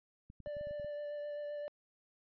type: clicks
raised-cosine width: 5 ms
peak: -40 dBFS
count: 9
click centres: 0.301 / 0.403 / 0.472 / 0.568 / 0.611 / 0.671 / 0.71 / 0.798 / 0.846 s
type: tone with vibrato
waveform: triangle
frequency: 587.3 Hz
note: D5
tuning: in tune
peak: -37 dBFS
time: 0.46-1.68 s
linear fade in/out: 0 ms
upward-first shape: sine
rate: 7.7 Hz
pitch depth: 12 cents each way
effects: resampled to 11025 Hz